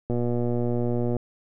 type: click train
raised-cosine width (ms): 2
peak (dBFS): -14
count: 129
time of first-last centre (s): 0.1-1.167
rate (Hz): 120
effects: none